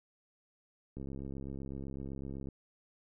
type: click train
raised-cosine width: 3 ms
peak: -30 dBFS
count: 104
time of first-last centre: 0.97-2.487 s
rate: 67.9 Hz
effects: none